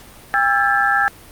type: tone cluster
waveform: sine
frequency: 802 / 1336 / 1609 / 1731 Hz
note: G5 / E6 / G6 / A6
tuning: +39 / +23 / +45 / -29 cents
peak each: -19 dBFS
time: 0.34-1.08 s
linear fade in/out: 0 ms
effects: pink hiss -42 dBFS RMS until 1.31 s + Opus 48 kbps